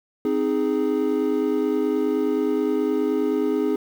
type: chord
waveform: triangle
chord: Ab major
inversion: first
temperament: equal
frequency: 261.6 / 311.1 / 415.3 Hz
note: C4 / Eb4 / Ab4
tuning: 0 / 0 / 0 cents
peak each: -23 / -22 / -21 dBFS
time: 0.25-3.76 s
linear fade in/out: 2 ms
effects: 8-bit